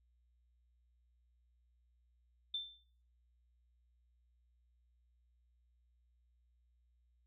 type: tone with exponential decay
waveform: sine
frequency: 3555 Hz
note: A7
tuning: 17 cents sharp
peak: -34 dBFS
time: 2.54-2.84 s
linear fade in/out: 5 ms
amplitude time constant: 65 ms
effects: noise-tail reverb RT60 0.6 s tail -23 dB re dry + added 60 Hz sine -70 dBFS peak until 7.26 s